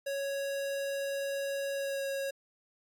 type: tone with pitch glide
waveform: square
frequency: 554.4 to 549 Hz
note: C#5 to C#5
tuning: 0 to -17 cents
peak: -33 dBFS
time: 0.06-2.31 s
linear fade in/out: 10 ms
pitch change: -17 cents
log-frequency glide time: 1.74-2.06 s
effects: AAC 64 kbps